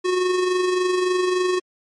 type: tone with amplitude modulation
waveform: square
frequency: 365.2 Hz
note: F#4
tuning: 23 cents flat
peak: -17 dBFS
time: 0.04-1.6 s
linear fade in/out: 20 ms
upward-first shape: sine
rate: 23.5 Hz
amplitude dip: 40%
effects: low-pass 8000 Hz 12 dB/octave + MP3 48 kbps